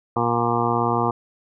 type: harmonic tone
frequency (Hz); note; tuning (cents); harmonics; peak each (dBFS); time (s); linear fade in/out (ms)
118.2; A#2; +24; 1 / 2 / 3 / 4 / 6 / 7 / 8 / 9 / 10; -27 / -27 / -27 / -27 / -27 / -27 / -27 / -27 / -27; 0.16-1.11; 5
effects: none